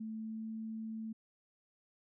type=tone with pitch glide; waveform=sine; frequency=219.9 to 221.4 Hz; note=A3 to A3; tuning=-1 to +11 cents; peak=-39 dBFS; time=0-1.13 s; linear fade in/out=10 ms; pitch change=+12 cents; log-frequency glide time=0.14-0.5 s; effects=none